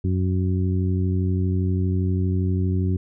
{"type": "harmonic tone", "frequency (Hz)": 92.5, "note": "F#2", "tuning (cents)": 0, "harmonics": [1, 2, 3, 4], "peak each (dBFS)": [-20, -26, -30, -32], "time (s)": [0.04, 2.97], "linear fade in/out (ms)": 5, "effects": []}